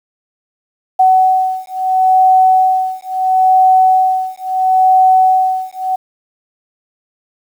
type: beating tone pair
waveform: sine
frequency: 750 / 750.74 Hz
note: F#5 / F#5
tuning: +23 / +25 cents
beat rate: 0.74 Hz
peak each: -11 dBFS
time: 0.99-5.96 s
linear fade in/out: 10 ms
effects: 7-bit